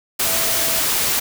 sine tone in noise, 659.3 Hz, E5, in tune, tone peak -30 dBFS, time 0.24-0.81 s, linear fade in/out 10 ms, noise white, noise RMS -19 dBFS, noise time 0.19-1.2 s, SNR -14 dB, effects none

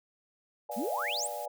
sine chord, B diminished seventh, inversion none, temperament equal with one note detuned, 490.2 / 587.3 / 698.5 / 830.6 Hz, B4 / D5 / F5 / Ab5, -13 / 0 / 0 / 0 cents, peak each -45 / -39 / -42 / -39 dBFS, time 0.69-1.48 s, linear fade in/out 5 ms
blue noise, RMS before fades -46 dBFS, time 0.71-1.46 s, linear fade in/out 10 ms
sine exponential sweep, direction up, 196 to 9780 Hz, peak -31 dBFS, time 0.76-1.28 s, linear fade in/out 20 ms
effects none

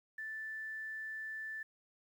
sine tone with quantisation, 1760 Hz, A6, in tune, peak -40 dBFS, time 0.18-1.63 s, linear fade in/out 5 ms, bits 11, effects none

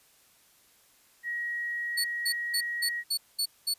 sine tone, 1900 Hz, A#6, 33 cents sharp, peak -30 dBFS, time 1.23-3.04 s, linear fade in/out 50 ms
sawtooth tone bursts, 4435 Hz, C#8, in tune, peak -23 dBFS, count 7, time 1.97-3.741 s, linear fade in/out 10 ms, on 73 ms, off 210 ms
effects white hiss -62 dBFS RMS until 3.78 s + resampled to 32000 Hz

